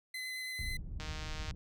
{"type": "tone with vibrato", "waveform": "30% pulse", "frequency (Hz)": 2033, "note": "B6", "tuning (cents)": 50, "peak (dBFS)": -36, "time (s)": [0.14, 0.77], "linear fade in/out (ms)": 5, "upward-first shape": "sine", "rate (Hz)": 9.2, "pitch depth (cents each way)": 9}
{"type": "low-pass noise", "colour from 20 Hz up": "pink", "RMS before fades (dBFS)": -41, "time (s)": [0.59, 1.55], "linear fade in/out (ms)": 0, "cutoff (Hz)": 110, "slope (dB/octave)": 12}
{"type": "click train", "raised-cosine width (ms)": 0.2, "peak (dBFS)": -27, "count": 80, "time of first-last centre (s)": [1, 1.51], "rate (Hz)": 155}
{"effects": []}